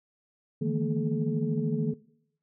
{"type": "tone cluster", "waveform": "sine", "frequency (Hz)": [151.4, 164.7, 212.3, 231.8, 428.1], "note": ["D#3", "E3", "G#3", "A#3", "A4"], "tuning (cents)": [-47, -1, 38, -10, -47], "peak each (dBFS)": [-30, -32, -34, -30, -34], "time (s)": [0.61, 1.94], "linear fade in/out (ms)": 10, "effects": ["noise-tail reverb RT60 0.7 s tail -20 dB re dry", "tanh soft clip ceiling -14 dBFS"]}